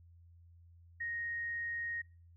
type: tone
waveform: sine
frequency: 1868 Hz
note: A#6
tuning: 3 cents sharp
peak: -36 dBFS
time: 1-2.02 s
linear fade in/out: 10 ms
effects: noise-tail reverb RT60 0.4 s tail -25 dB re dry + added 85 Hz sine -57 dBFS peak until 2.36 s